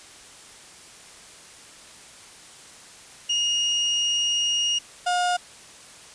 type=tone pair in turn; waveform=35% pulse; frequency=2859 / 714.8 Hz; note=F7 / F5; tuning=+40 / +40 cents; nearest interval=2 octaves; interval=2400 cents; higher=first; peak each=-19 dBFS; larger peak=neither; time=3.29-4.79 / 5.06-5.37 s; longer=first; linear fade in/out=10 ms; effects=white hiss -46 dBFS RMS until 6.14 s + resampled to 22050 Hz